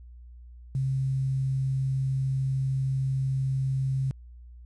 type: tone with quantisation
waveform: sine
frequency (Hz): 133.5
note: C3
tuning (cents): +35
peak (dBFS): -24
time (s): 0.75-4.11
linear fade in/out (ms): 0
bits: 9
effects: added 60 Hz sine -44 dBFS peak until 4.65 s + resampled to 22050 Hz